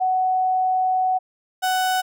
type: tone pair in turn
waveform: sine / 35% pulse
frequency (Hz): 745 / 745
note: F#5 / F#5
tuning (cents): +12 / +12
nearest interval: unison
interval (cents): 0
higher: neither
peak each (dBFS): -17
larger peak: neither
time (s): 0-1.19 / 1.62-2.02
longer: first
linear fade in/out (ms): 20
effects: none